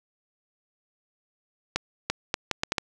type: accelerating click train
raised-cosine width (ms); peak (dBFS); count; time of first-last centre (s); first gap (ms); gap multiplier
0.2; -7; 7; 1.76-2.782; 340; 0.71
effects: none